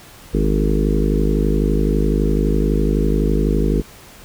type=harmonic tone with a mistuned harmonic; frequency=51.91 Hz; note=G#1; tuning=in tune; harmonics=1 / 3 / 4 / 5 / 6 / 7 / 8 / 9; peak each=-17 / -22 / -23 / -24 / -25 / -25 / -26 / -27 dBFS; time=0.33-3.82 s; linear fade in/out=20 ms; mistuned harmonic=9; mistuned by=-20 cents; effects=pink hiss -42 dBFS RMS until 4.24 s